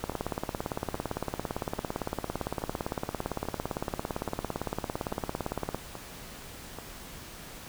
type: two click trains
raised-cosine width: 1 ms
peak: -16 / -24 dBFS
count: 102 / 9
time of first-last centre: 0.04-5.746 / 0.12-6.787 s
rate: 17.7 / 1.2 Hz
effects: pink hiss -45 dBFS RMS until 7.68 s